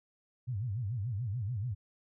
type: tone with vibrato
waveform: sine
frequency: 111 Hz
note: A2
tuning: 16 cents sharp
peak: -32 dBFS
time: 0.47-1.75 s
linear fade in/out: 20 ms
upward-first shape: sine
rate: 6.9 Hz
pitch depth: 260 cents each way
effects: none